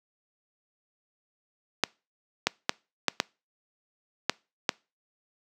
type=clicks; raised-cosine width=0.2 ms; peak=-4 dBFS; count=7; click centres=1.837 / 2.47 / 2.694 / 3.083 / 3.201 / 4.296 / 4.692 s; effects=noise-tail reverb RT60 0.3 s tail -25 dB re dry + high-pass 200 Hz 12 dB/octave